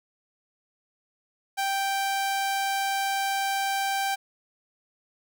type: tone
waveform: sawtooth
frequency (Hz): 784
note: G5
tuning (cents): 0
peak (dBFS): -21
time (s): 1.57-4.16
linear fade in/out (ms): 20
effects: none